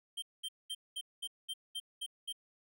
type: tone bursts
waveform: square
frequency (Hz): 3148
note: G7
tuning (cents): +7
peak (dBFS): -38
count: 9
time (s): 0.17-2.327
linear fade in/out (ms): 10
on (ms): 53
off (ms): 210
effects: none